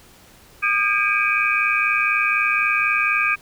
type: tone cluster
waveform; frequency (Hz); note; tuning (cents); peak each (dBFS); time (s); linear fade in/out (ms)
sine; 1219 / 1611 / 2300 / 2424 / 2524; D#6 / G6 / D7 / D#7 / D#7; -36 / +47 / -37 / -46 / +24; -23; 0.62-3.36; 20
effects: pink hiss -49 dBFS RMS until 3.41 s